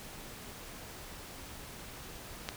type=click; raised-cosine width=0.2 ms; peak=-17 dBFS; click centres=2.489 s; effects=pink hiss -47 dBFS RMS until 2.56 s